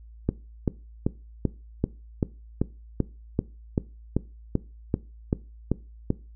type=click train; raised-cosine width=3 ms; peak=-9 dBFS; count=16; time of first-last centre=0.29-6.104 s; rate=2.58 Hz; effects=noise-tail reverb RT60 0.3 s tail -19 dB re dry + added 56 Hz sine -44 dBFS peak until 6.35 s